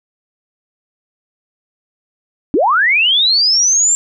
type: linear sweep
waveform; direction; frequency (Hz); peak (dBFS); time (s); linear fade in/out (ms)
sine; up; 245.2 to 7430; -9; 2.54-3.95; 0
effects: none